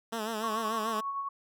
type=tone with vibrato; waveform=10% pulse; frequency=220.7 Hz; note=A3; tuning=5 cents sharp; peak=-24 dBFS; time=0.12-1.01 s; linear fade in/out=10 ms; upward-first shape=sine; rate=6.8 Hz; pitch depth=76 cents each way
type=tone with tremolo; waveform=sine; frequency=1108.7 Hz; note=C#6; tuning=in tune; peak=-30 dBFS; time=0.43-1.29 s; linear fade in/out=10 ms; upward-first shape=sine; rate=9.6 Hz; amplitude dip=40%
effects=none